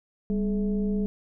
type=tone with frequency modulation; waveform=sine; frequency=198.8 Hz; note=G3; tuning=25 cents sharp; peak=-23 dBFS; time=0.3-1.06 s; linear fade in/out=0 ms; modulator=227 Hz; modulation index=0.73; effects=none